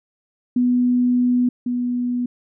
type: tone pair in turn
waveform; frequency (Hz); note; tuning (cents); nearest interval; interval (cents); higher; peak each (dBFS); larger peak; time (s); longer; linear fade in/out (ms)
sine; 246.9 / 245.2; B3 / B3; 0 / -12; unison; 12; first; -14 / -19; first; 0.56-1.49 / 1.66-2.26; first; 5
effects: none